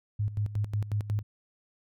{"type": "tone with tremolo", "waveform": "sine", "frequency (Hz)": 104.2, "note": "G#2", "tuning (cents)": 6, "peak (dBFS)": -25, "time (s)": [0.19, 1.23], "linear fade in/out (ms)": 10, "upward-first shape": "square", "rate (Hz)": 5.5, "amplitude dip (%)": 75, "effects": []}